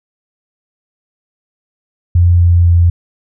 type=tone with pitch steps; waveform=sine; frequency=87.31 / 86.66 / 86.01 Hz; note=F2 / F2 / F2; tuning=0 / -13 / -26 cents; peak=-5 dBFS; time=2.15-2.9 s; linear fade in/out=5 ms; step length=250 ms; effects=none